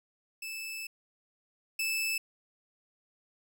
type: tone pair in turn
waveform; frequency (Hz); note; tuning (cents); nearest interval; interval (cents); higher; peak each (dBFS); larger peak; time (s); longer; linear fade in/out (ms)
sawtooth; 2627 / 2627; E7 / E7; -7 / -7; unison; 0; neither; -34 / -26; second; 0.42-0.87 / 1.79-2.18; first; 5
effects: none